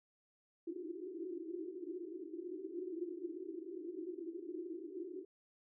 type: band-pass noise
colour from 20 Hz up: white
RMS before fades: -45 dBFS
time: 0.67-5.25 s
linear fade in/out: 5 ms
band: 320 to 370 Hz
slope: 96 dB/octave
effects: none